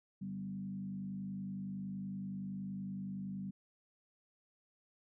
sine tone with frequency modulation, 191.9 Hz, G3, 37 cents flat, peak -39 dBFS, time 0.21-3.51 s, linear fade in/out 10 ms, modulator 50.7 Hz, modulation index 0.72, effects none

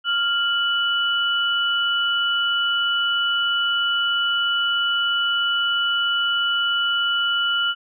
sine tone pair together, 1396.9 / 2960 Hz, F6 / F#7, 0 / 0 cents, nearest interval octave + minor second, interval 1300 cents, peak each -21 dBFS, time 0.04-7.75 s, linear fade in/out 50 ms, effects none

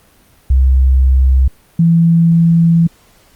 sine tone pair in turn, 65.4 / 167.1 Hz, C2 / E3, 0 / +24 cents, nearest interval octave + major third, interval 1624 cents, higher second, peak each -6 dBFS, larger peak neither, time 0.5-1.48 / 1.79-2.87 s, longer second, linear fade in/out 5 ms, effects pink hiss -49 dBFS RMS until 3.35 s + Opus 32 kbps

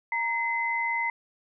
sine tone pair together, 932.2 / 2046 Hz, A#5 / C7, 0 / -39 cents, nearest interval octave + major second, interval 1361 cents, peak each -29 / -27 dBFS, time 0.12-1.1 s, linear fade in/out 2 ms, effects none

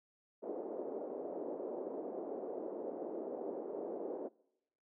pink band-pass noise, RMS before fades -42 dBFS, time 0.42-4.29 s, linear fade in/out 20 ms, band 320 to 580 Hz, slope 24 dB/octave, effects noise-tail reverb RT60 0.9 s tail -25 dB re dry + high-pass 200 Hz 12 dB/octave

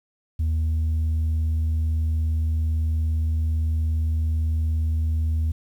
sine tone, 79.4 Hz, D#2, 36 cents sharp, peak -17 dBFS, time 0.39-5.52 s, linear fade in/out 10 ms, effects tanh soft clip ceiling -19 dBFS + 9-bit

